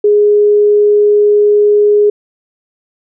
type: tone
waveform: sine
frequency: 415.3 Hz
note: G#4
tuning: in tune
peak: -5 dBFS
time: 0.04-2.1 s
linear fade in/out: 5 ms
effects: none